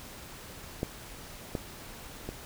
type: clicks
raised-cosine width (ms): 2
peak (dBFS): -16 / -17 / -22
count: 3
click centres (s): 0.831 / 1.552 / 2.29
effects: pink hiss -46 dBFS RMS until 2.45 s